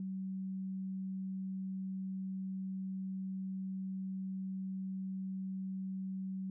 sine tone, 190 Hz, F#3, 46 cents sharp, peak -37 dBFS, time 0-6.5 s, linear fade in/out 2 ms, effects none

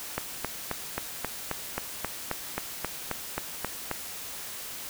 click train, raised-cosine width 0.5 ms, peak -13 dBFS, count 15, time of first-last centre 0.18-3.913 s, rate 3.75 Hz, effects white hiss -39 dBFS RMS until 4.89 s

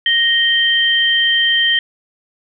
sine tone pair together, 1864.7 / 3136 Hz, A#6 / G7, 0 / 0 cents, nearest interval major sixth, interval 900 cents, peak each -15 / -13 dBFS, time 0.06-1.79 s, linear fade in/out 2 ms, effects none

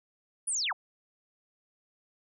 sine linear sweep, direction down, 10100 to 574 Hz, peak -28 dBFS, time 0.47-0.73 s, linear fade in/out 10 ms, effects none

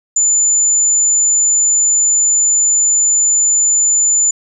sine tone, 7040 Hz, A8, in tune, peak -9 dBFS, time 0.16-4.31 s, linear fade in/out 5 ms, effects none

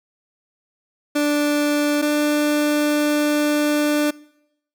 30% pulse tone pair in turn, 293.7 / 296.6 Hz, D4 / D4, 0 / +17 cents, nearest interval unison, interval 17 cents, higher second, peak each -14 dBFS, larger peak neither, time 1.15-2.02 / 2.02-4.11 s, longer second, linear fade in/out 10 ms, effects noise-tail reverb RT60 0.8 s tail -23 dB re dry

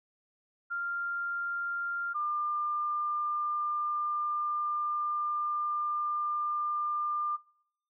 sine tone pair in turn, 1393 / 1198.1 Hz, F6 / D6, -5 / +34 cents, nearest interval minor third, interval 261 cents, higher first, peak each -31 / -29 dBFS, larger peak second, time 0.7-2.14 / 2.14-7.37 s, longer second, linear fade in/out 20 ms, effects noise-tail reverb RT60 0.7 s tail -24 dB re dry

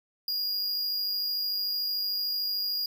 square tone with amplitude modulation, 4851 Hz, D#8, 45 cents flat, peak -27 dBFS, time 0.28-2.86 s, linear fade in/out 2 ms, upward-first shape sine, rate 53.4 Hz, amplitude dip 25%, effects none

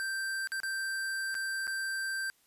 square tone with dropouts, 1568 Hz, G6, in tune, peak -33 dBFS, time 0-2.3 s, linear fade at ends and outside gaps 0 ms, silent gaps 0.473-0.519 / 0.602-0.633 / 1.344-1.351 / 1.67-1.677 s, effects white hiss -68 dBFS RMS until 2.46 s + resampled to 32000 Hz

